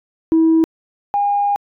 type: tone pair in turn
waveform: sine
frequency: 323.9 / 812.2 Hz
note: E4 / G#5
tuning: -30 / -39 cents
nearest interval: octave + major third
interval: 1591 cents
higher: second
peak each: -8 / -13 dBFS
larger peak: first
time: 0.32-0.64 / 1.14-1.56 s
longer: second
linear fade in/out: 0 ms
effects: tanh soft clip ceiling -7 dBFS